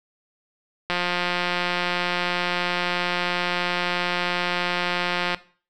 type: click train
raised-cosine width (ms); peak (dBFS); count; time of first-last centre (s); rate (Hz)
0.3; -8; 788; 0.9-5.346; 177
effects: noise-tail reverb RT60 0.4 s tail -17 dB re dry